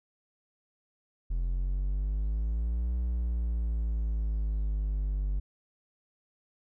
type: exponential two-way sweep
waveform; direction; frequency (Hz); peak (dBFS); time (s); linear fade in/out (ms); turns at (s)
triangle; up then down; 42.04 to 60.6 to 48.22; -25; 1.3-5.4; 10; 2.95
effects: none